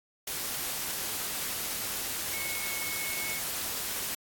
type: tone in noise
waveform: sine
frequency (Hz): 2197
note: C#7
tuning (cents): -16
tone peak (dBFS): -37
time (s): 2.33-3.39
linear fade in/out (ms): 5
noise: white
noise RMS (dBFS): -34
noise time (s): 0.27-4.15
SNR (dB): -6
effects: AAC 64 kbps